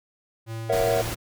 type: tone with tremolo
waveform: square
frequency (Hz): 112.8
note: A2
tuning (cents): +44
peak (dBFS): -31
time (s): 0.46-1.16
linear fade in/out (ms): 50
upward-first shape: triangle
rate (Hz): 2.3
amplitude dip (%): 30
type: chord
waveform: triangle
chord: F# dominant seventh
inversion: first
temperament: equal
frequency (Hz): 466.2 / 554.4 / 659.3 / 740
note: A#4 / C#5 / E5 / F#5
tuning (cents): 0 / 0 / 0 / 0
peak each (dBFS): -23 / -24 / -23 / -27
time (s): 0.69-1.02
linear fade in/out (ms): 10
type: noise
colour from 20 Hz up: pink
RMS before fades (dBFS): -32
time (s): 0.72-1.15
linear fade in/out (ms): 10
effects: none